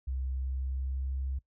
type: tone with pitch glide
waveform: sine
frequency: 65.41 to 66.67 Hz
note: C2 to C2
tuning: 0 to +33 cents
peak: -30 dBFS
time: 0.07-1.39 s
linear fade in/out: 10 ms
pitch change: +33 cents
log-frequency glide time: 0.29-1.2 s
effects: noise-tail reverb RT60 0.1 s tail -19 dB re dry + tanh soft clip ceiling -26 dBFS